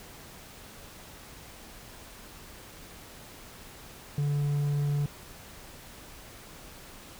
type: tone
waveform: triangle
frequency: 144.6 Hz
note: D3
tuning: 27 cents flat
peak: -23 dBFS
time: 4.18-5.06 s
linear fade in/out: 2 ms
effects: pink hiss -48 dBFS RMS until 7.19 s